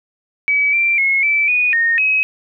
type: tone with pitch steps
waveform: sine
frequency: 2283 / 2356 / 2172 / 2320 / 2470 / 1846 / 2550 Hz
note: D7 / D7 / C#7 / D7 / D#7 / A#6 / D#7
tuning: -50 / +5 / -36 / -22 / -13 / -17 / +42 cents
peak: -12 dBFS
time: 0.48-2.23 s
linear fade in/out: 0 ms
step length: 250 ms
effects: none